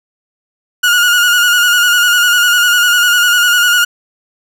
30% pulse tone with vibrato, 1439 Hz, F#6, 49 cents flat, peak -5 dBFS, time 0.83-3.85 s, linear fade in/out 10 ms, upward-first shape square, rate 10 Hz, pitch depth 32 cents each way, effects none

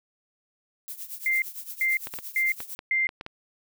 violet noise with tremolo, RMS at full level -35 dBFS, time 0.88-2.75 s, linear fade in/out 0 ms, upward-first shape triangle, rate 8.8 Hz, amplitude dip 85%
sine tone bursts, 2093 Hz, C7, in tune, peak -21 dBFS, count 4, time 1.26-3.07 s, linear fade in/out 2 ms, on 160 ms, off 390 ms
clicks, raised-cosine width 0.3 ms, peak -20 dBFS, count 8, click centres 2.071 / 2.139 / 2.188 / 2.604 / 2.791 / 3.091 / 3.211 / 3.264 s
effects none

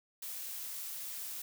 blue noise, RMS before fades -42 dBFS, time 0.22-1.42 s, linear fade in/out 5 ms, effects none

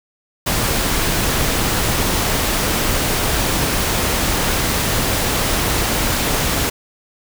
pink noise, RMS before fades -18 dBFS, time 0.46-6.7 s, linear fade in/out 10 ms, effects none

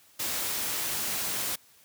white noise, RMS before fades -31 dBFS, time 0.19-1.56 s, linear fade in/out 10 ms, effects white hiss -59 dBFS RMS until 1.84 s + high-pass 60 Hz 12 dB/octave

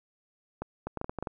clicks, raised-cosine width 1 ms, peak -20 dBFS, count 9, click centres 0.62 / 0.87 / 0.973 / 1.014 / 1.044 / 1.095 / 1.187 / 1.226 / 1.272 s, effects none

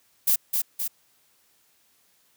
violet noise with echo, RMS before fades -20 dBFS, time 0.27-0.36 s, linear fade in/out 10 ms, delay 260 ms, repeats 2, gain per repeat -4 dB, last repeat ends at 0.88 s, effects white hiss -64 dBFS RMS until 2.36 s + high-pass 60 Hz 12 dB/octave

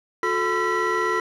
triangle tone cluster, 361.5 / 436.6 / 1009 / 1345 / 1944 Hz, F#4 / A4 / B5 / E6 / B6, -40 / -13 / +37 / +34 / -28 cents, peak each -24 dBFS, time 0.23-1.2 s, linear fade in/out 2 ms, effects tanh soft clip ceiling -13 dBFS

